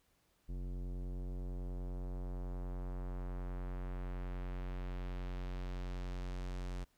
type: tone with low-pass filter sweep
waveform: square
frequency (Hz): 45.29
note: F#1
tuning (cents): -36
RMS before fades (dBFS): -41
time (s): 0.48-6.85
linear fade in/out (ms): 20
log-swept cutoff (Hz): 310 to 8100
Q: 0.84
effects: pink hiss -75 dBFS RMS until 6.97 s